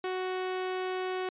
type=tone; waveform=sawtooth; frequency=370.8 Hz; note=F#4; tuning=4 cents sharp; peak=-27 dBFS; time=0.04-1.29 s; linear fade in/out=2 ms; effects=resampled to 8000 Hz